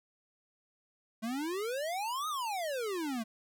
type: exponential two-way sweep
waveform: square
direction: up then down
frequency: 214.6 to 1281 to 214.6 Hz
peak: -34 dBFS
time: 1.22-3.24 s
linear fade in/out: 20 ms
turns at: 2.28 s
effects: none